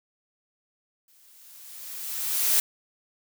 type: noise with exponential growth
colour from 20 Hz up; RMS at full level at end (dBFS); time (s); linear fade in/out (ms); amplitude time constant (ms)
blue; -20; 1.08-2.6; 2; 330
effects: none